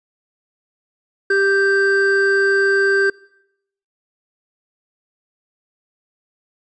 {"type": "tone pair together", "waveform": "triangle", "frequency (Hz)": [394, 1568], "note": ["G4", "G6"], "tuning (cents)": [9, 0], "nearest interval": "2 octaves", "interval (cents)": 2391, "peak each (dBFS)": -14, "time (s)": [1.3, 3.1], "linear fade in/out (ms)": 5, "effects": ["noise-tail reverb RT60 0.8 s tail -24 dB re dry", "resampled to 22050 Hz"]}